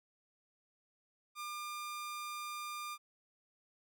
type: tone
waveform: sawtooth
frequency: 1200 Hz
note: D6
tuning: 37 cents sharp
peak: -37 dBFS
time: 1.35-2.98 s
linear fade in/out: 50 ms
effects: none